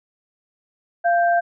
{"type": "tone pair together", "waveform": "sine", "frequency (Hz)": [691, 1570.6], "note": ["F5", "G6"], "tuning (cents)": [-19, 3], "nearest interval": "octave + major second", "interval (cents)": 1422, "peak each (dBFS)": [-15, -23], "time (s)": [1.04, 1.41], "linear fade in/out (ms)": 20, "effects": []}